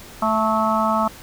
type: harmonic tone with a mistuned harmonic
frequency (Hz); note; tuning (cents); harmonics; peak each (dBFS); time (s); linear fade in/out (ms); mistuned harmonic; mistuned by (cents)
220; A3; 0; 1 / 3 / 4 / 5 / 6; -23 / -23 / -23 / -23 / -23; 0.22-1.08; 5; 6; -30
effects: pink hiss -41 dBFS RMS until 1.22 s